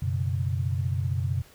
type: chord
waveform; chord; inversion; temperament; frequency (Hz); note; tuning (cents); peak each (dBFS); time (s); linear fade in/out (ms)
sine; F# suspended fourth; none; just; 92.5 / 123.33 / 138.75; F#2 / B2 / C#3; 0 / -2 / +2; -27 / -29 / -31; 0.02-1.42; 5
effects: pink hiss -54 dBFS RMS until 1.54 s